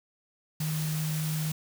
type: tone in noise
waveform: sine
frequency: 155.56 Hz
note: D#3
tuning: in tune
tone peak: -28 dBFS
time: 0.6-1.52 s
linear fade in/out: 5 ms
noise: white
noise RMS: -38 dBFS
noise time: 0.6-1.52 s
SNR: +7 dB
effects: none